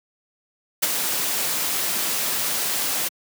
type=noise with ADSR envelope; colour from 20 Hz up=white; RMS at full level=-17 dBFS; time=0.82-3.09 s; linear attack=15 ms; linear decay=20 ms; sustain=-7 dB; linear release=17 ms; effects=high-pass 150 Hz 12 dB/octave